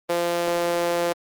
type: tone with high-pass filter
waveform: sawtooth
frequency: 172.3 Hz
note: F3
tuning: 23 cents flat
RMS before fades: -23 dBFS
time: 0.09-1.13 s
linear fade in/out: 10 ms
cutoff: 470 Hz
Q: 2.7
effects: Opus 24 kbps